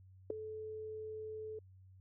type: tone with ADSR envelope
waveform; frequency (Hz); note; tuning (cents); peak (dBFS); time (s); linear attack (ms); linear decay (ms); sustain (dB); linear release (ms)
sine; 434; A4; -24; -27; 0.3-1.59; 4; 3; -15; 4
effects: added 94 Hz sine -57 dBFS peak until 2 s